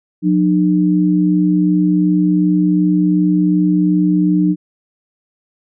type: tone pair together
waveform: sine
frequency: 180 / 302.7 Hz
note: F#3 / D#4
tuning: -47 / -48 cents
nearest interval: major sixth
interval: 899 cents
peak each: -13 dBFS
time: 0.22-4.56 s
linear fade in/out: 50 ms
effects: none